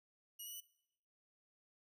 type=tone with pitch steps; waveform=5% pulse; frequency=2900 / 2935 / 2971 Hz; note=F#7 / F#7 / F#7; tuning=-35 / -15 / +6 cents; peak=-39 dBFS; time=0.39-0.606 s; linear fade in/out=10 ms; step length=72 ms; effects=noise-tail reverb RT60 0.8 s tail -21 dB re dry